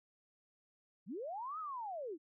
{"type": "linear two-way sweep", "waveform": "sine", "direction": "up then down", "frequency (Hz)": [147.2, 1309, 286.2], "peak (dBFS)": -40, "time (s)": [1.06, 2.18], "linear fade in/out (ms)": 50, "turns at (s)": 1.59, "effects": []}